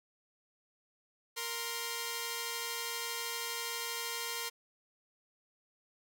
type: tone pair together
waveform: 5% pulse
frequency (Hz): 466.2 / 1045.8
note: A#4 / C6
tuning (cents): 0 / -1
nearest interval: octave + major second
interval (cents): 1399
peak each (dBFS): -27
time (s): 1.36-4.5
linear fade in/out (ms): 20
effects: none

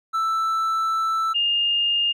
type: tone pair in turn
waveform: triangle / sine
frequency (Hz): 1323 / 2824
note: E6 / F7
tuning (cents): +6 / +19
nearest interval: octave + minor second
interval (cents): 1313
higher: second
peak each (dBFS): -18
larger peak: neither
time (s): 0.13-1.34 / 1.34-2.13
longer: first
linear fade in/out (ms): 20
effects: none

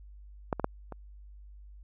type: clicks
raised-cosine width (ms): 1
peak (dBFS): -14 / -18 / -12 / -26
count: 4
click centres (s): 0.528 / 0.597 / 0.644 / 0.923
effects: added 50 Hz sine -47 dBFS peak until 1.83 s

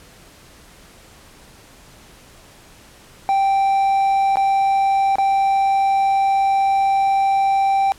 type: tone with dropouts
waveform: triangle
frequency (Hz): 783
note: G5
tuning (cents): -2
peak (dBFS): -12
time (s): 3.29-7.92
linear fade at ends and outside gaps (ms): 0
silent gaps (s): 4.357-4.37 / 5.156-5.184
effects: pink hiss -46 dBFS RMS until 7.98 s + low-pass 12000 Hz 12 dB/octave

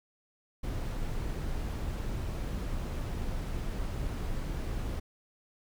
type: noise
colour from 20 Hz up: brown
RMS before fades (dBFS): -34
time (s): 0.63-5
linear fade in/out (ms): 10
effects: none

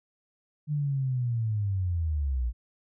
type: linear sweep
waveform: sine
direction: down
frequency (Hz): 151.6 to 56.3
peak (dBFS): -25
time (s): 0.67-2.53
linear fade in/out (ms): 50
effects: none

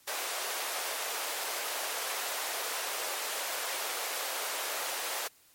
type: high-pass noise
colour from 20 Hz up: pink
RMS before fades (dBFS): -35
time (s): 0.07-5.28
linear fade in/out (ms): 10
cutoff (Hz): 500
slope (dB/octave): 24
effects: white hiss -62 dBFS RMS until 5.54 s + MP3 64 kbps

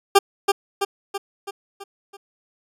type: tone with echo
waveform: 20% pulse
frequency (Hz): 397.5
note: G4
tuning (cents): +24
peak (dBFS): -4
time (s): 0.15-0.19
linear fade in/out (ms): 10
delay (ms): 330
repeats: 6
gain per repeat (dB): -5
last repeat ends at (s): 2.17
effects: resampled to 32000 Hz

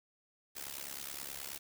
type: noise with amplitude modulation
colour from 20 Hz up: white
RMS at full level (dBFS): -40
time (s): 0.55-1.59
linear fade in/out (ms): 20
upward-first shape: sine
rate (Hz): 69.5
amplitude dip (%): 90
effects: none

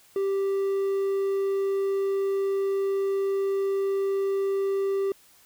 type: tone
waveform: triangle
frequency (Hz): 392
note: G4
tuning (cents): 0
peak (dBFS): -21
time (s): 0.16-5.12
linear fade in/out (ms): 2
effects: white hiss -57 dBFS RMS until 5.45 s

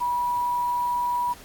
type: tone with quantisation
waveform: sine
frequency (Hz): 971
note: B5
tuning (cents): -30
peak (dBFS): -22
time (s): 0-1.34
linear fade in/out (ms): 20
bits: 7
effects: pink hiss -47 dBFS RMS until 1.44 s + AAC 64 kbps

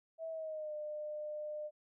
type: tone with pitch glide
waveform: sine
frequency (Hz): 650 to 603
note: E5 to D5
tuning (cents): -24 to +46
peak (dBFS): -39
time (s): 0.18-1.71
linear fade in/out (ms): 50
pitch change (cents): -130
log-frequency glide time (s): 0.29-0.74
effects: none

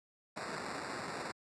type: noise with sample-and-hold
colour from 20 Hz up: white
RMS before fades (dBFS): -41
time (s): 0.36-1.32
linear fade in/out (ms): 10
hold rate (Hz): 3150
effects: high-pass 150 Hz 12 dB/octave + resampled to 22050 Hz

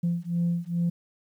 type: beating tone pair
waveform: sine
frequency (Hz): 170.5 / 172.9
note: F3 / F3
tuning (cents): -41 / -17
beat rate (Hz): 2.4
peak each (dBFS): -26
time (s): 0.03-0.9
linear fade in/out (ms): 10
effects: tanh soft clip ceiling -19 dBFS + 10-bit

